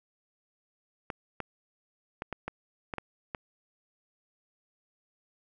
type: clicks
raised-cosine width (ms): 0.5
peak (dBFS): -19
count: 8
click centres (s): 1.102 / 1.403 / 2.221 / 2.327 / 2.48 / 2.938 / 2.983 / 3.348
effects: none